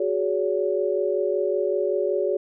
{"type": "chord", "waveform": "sine", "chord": "F# suspended second", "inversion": "none", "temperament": "equal with one note detuned", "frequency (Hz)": [370, 415.3, 567.3], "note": ["F#4", "G#4", "C#5"], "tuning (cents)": [0, 0, 40], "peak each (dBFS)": -25, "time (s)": [0, 2.37], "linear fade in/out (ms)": 5, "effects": []}